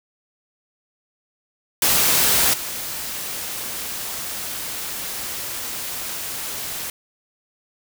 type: noise with level steps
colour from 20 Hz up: white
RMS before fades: -17 / -29 dBFS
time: 1.82-6.9 s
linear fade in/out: 2 ms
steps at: 2.53 s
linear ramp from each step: 10 ms
effects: none